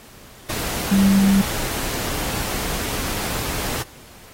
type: tone in noise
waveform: sine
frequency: 196 Hz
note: G3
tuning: in tune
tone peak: -12 dBFS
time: 0.91-1.42 s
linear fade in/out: 10 ms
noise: pink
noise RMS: -26 dBFS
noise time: 0.49-3.83 s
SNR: +11 dB
effects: pink hiss -45 dBFS RMS until 4.33 s + AAC 48 kbps